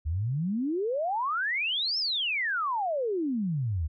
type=exponential two-way sweep; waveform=sine; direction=up then down; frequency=71.9 to 5430 to 71.9 Hz; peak=-26 dBFS; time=0.05-3.88 s; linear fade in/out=20 ms; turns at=1.98 s; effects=none